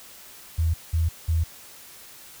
sine tone bursts, 81.7 Hz, E2, 15 cents flat, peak -19 dBFS, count 3, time 0.58-1.44 s, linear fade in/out 10 ms, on 160 ms, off 190 ms, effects white hiss -46 dBFS RMS until 2.4 s

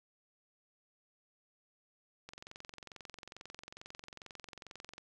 click train, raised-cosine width 0.2 ms, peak -30 dBFS, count 61, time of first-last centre 2.29-4.981 s, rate 22.3 Hz, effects none

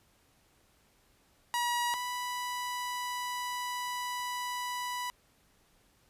sawtooth tone pair in turn, 961 / 986.3 Hz, B5 / B5, -48 / -3 cents, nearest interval unison, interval 45 cents, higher second, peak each -25 / -30 dBFS, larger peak first, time 1.54-1.94 / 1.94-5.1 s, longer second, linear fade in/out 0 ms, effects pink hiss -67 dBFS RMS until 6.09 s + resampled to 32000 Hz

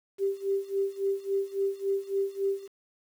sine tone with tremolo, 393 Hz, G4, 4 cents sharp, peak -23 dBFS, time 0.18-2.68 s, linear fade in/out 50 ms, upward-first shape sine, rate 3.6 Hz, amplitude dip 90%, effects 9-bit

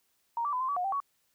sine tone with pitch steps, 934 / 1160 / 1006 / 1042 / 1142 / 721 / 780 / 1121 Hz, A#5 / D6 / B5 / C6 / D6 / F#5 / G5 / C#6, +3 / -22 / +32 / -7 / -49 / -45 / -9 / +19 cents, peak -28 dBFS, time 0.37-1.002 s, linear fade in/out 2 ms, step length 79 ms, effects white hiss -73 dBFS RMS until 1.34 s

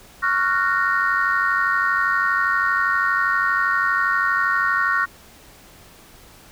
sine chord, Gb major seventh, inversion second, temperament just, 1110 / 1387.5 / 1480 / 1850 Hz, Db6 / F6 / Gb6 / Bb6, +2 / -12 / 0 / -14 cents, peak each -22 dBFS, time 0.22-5.06 s, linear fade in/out 20 ms, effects tanh soft clip ceiling -8 dBFS + pink hiss -47 dBFS RMS until 6.51 s

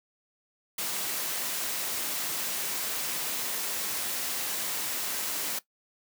white high-pass noise, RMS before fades -32 dBFS, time 0.78-5.59 s, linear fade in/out 5 ms, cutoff 170 Hz, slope 12 dB/octave, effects noise-tail reverb RT60 0.1 s tail -17 dB re dry

